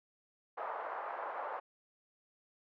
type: band-pass noise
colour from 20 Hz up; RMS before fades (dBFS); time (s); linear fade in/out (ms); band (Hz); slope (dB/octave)
white; -41; 0.57-1.6; 10; 560 to 1200; 24
effects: none